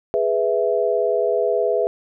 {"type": "chord", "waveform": "sine", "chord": "E major", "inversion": "first", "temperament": "equal", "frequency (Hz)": [415.3, 493.9, 659.3], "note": ["G#4", "B4", "E5"], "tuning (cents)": [0, 0, 0], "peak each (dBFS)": -21, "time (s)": [0.14, 1.87], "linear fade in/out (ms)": 0, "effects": []}